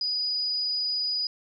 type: tone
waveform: sine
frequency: 4937 Hz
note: D#8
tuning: 14 cents flat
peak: -25 dBFS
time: 0.01-1.27 s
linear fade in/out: 2 ms
effects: none